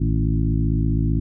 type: harmonic tone with a mistuned harmonic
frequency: 55.5 Hz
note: A1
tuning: 16 cents sharp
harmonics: 1 / 2 / 3 / 4 / 5 / 6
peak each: -21 / -22 / -24 / -29 / -27 / -32 dBFS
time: 0-1.2 s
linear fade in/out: 10 ms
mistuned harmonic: 3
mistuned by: -75 cents
effects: none